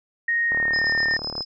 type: tone with pitch glide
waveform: sine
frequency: 1864.7 to 1817.9 Hz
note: A#6 to A#6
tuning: 0 to -44 cents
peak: -19 dBFS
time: 0.28-1.17 s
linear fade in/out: 5 ms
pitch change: -44 cents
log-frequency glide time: 0.5-0.91 s
type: click train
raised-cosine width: 1 ms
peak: -19 dBFS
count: 34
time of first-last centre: 0.52-1.407 s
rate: 37.2 Hz
type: tone with tremolo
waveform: sine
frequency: 5100 Hz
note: D#8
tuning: 42 cents sharp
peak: -26 dBFS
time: 0.73-1.45 s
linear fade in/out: 10 ms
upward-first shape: square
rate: 7.9 Hz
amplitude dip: 55%
effects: none